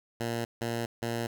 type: tone bursts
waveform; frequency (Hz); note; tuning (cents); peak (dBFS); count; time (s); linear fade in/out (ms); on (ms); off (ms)
10% pulse; 116.8; A#2; +4; -22; 3; 0.2-1.27; 5; 250; 160
effects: none